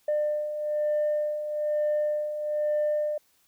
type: beating tone pair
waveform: sine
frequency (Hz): 599 / 600.1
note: D5 / D5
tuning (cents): +34 / +37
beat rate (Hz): 1.1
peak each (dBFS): -31 / -24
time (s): 0.08-3.18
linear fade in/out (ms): 5
effects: tanh soft clip ceiling -20 dBFS + white hiss -66 dBFS RMS until 3.47 s